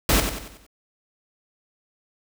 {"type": "noise with echo", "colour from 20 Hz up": "pink", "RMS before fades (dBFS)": -18, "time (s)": [0.09, 0.2], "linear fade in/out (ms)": 2, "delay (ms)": 93, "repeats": 5, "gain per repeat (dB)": -7, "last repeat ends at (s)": 0.665, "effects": []}